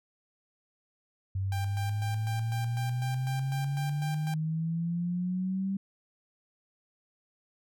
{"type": "exponential sweep", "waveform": "sine", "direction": "up", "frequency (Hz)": [95, 196.3], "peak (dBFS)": -28, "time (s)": [1.35, 5.77], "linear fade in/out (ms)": 5}
{"type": "tone with tremolo", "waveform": "sawtooth", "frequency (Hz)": 791, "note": "G5", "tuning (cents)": 15, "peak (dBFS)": -33, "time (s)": [1.52, 4.34], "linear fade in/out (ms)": 2, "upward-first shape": "square", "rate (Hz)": 4, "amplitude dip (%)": 65}
{"effects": []}